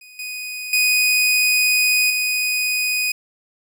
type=tone with level steps; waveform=sawtooth; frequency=2489 Hz; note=D#7; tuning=in tune; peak=-38 / -24 / -11 / -15 dBFS; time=0.01-3.12 s; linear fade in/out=5 ms; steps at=0.19 / 0.73 / 2.1 s; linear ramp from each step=2 ms; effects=none